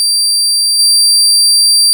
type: tone with level steps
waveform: 30% pulse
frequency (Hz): 4699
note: D8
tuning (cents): 0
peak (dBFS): -6 / -3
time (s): 0-1.93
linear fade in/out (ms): 0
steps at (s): 0.79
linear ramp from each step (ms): 2
effects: none